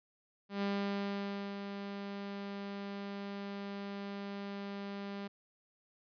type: tone with ADSR envelope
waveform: sawtooth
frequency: 199.9 Hz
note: G3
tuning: 34 cents sharp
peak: -28 dBFS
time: 0.49-5.28 s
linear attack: 130 ms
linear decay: 930 ms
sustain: -8 dB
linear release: 12 ms
effects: resampled to 11025 Hz